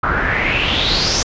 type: noise with low-pass filter sweep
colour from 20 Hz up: pink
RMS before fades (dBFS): -17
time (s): 0.03-1.23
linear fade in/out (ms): 5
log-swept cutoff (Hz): 1300 to 6100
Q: 5.9
effects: resampled to 16000 Hz